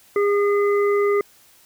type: harmonic tone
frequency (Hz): 407.2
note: G#4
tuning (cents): -34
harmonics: 1 / 3 / 5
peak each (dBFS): -16 / -26 / -30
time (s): 0.16-1.21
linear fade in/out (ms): 2
effects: white hiss -53 dBFS RMS until 1.65 s